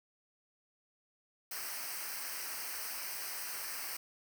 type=noise with comb filter; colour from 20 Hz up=white; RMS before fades=-41 dBFS; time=1.51-3.97 s; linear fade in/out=5 ms; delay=0.28 ms; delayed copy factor=-0.8; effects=none